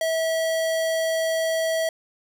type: tone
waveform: square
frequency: 649 Hz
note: E5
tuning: 27 cents flat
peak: -22 dBFS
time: 0.01-1.89 s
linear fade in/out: 2 ms
effects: none